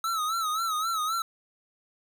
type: tone with vibrato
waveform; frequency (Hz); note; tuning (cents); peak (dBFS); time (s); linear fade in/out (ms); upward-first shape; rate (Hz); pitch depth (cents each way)
square; 1295; E6; -31; -27; 0.04-1.22; 2; sine; 3.8; 89
effects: none